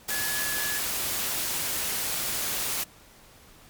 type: tone in noise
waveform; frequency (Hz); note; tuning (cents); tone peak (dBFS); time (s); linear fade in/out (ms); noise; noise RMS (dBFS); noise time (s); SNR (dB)
sine; 1700; G#6; +40; -32; 0.1-0.79; 10; white; -29; 0.08-2.84; -6
effects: pink hiss -53 dBFS RMS until 3.69 s + MP3 96 kbps